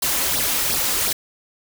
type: noise with flanger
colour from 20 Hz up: white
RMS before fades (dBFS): -21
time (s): 0.02-1.13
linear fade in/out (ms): 5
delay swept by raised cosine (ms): 0.2 to 4.1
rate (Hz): 2.8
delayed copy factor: +0.65
effects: none